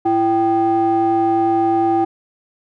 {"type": "ring-modulated tone", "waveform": "triangle", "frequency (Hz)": 222.2, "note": "A3", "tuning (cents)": 17, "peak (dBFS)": -8, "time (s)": [0.05, 2.05], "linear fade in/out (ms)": 10, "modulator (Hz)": 559, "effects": []}